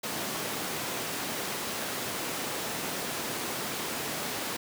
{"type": "high-pass noise", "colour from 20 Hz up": "pink", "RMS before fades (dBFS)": -34, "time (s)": [0.03, 4.57], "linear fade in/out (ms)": 10, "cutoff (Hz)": 210, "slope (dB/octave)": 12, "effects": []}